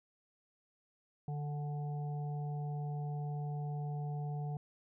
harmonic tone with a mistuned harmonic, 146.83 Hz, D3, in tune, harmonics 1 / 3 / 5 / 6, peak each -36 / -51 / -48 / -59 dBFS, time 1.28-4.57 s, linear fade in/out 2 ms, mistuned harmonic 6, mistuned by -40 cents, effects none

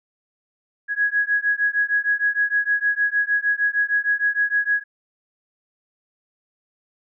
sine beating tone pair, 1661.2 / 1667.7 Hz, G#6 / G#6, 0 / +7 cents, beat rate 6.5 Hz, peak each -21 / -21 dBFS, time 0.88-4.84 s, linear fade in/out 50 ms, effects none

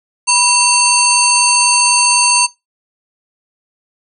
harmonic tone with a mistuned harmonic, 904 Hz, A5, 47 cents sharp, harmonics 1 / 3 / 5 / 7 / 9 / 10, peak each -16 / -16 / -16 / -16 / -16 / -16 dBFS, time 0.27-2.47 s, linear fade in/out 20 ms, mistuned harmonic 1, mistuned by +140 cents, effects noise-tail reverb RT60 0.2 s tail -20 dB re dry

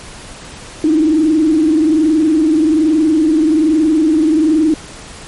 sine tone with frequency modulation, 313.2 Hz, D#4, 11 cents sharp, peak -8 dBFS, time 0.84-4.74 s, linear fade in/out 2 ms, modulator 21.2 Hz, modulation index 0.79, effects pink hiss -33 dBFS RMS until 5.27 s + MP3 48 kbps

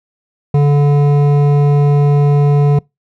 sine tone with hard clipping, 144.4 Hz, D3, 29 cents flat, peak -9 dBFS, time 0.54-2.79 s, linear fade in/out 5 ms, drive 11 dB, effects noise-tail reverb RT60 0.2 s tail -26 dB re dry

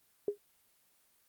sine tone with exponential decay, 410 Hz, G#4, 22 cents flat, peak -25 dBFS, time 0.28-0.38 s, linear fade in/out 2 ms, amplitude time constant 20 ms, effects white hiss -70 dBFS RMS until 1.28 s + Opus 24 kbps

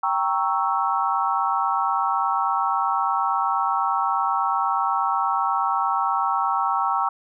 sine chord, G diminished seventh, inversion none, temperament equal, 784 / 932.3 / 1108.7 / 1318.5 Hz, G5 / Bb5 / Db6 / Fb6, 0 / 0 / 0 / 0 cents, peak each -25 dBFS, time 0.03-7.09 s, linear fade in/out 5 ms, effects none

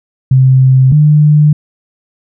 sine tone pair in turn, 131.1 / 150.16 Hz, C3 / D3, +4 / +39 cents, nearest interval major second, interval 235 cents, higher second, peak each -3 dBFS, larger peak neither, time 0.31-0.92 / 0.92-1.53 s, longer neither, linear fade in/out 5 ms, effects none

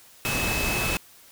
sine tone in noise, 2590 Hz, E7, 31 cents flat, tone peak -28 dBFS, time 0.25-0.97 s, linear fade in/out 0 ms, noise pink, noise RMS -27 dBFS, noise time 0.25-0.97 s, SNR -4 dB, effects white hiss -52 dBFS RMS until 1.31 s

